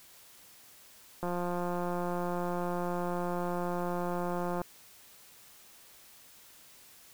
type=click train; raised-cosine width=1 ms; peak=-21 dBFS; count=597; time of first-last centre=1.23-4.616 s; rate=176 Hz; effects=white hiss -56 dBFS RMS until 7.13 s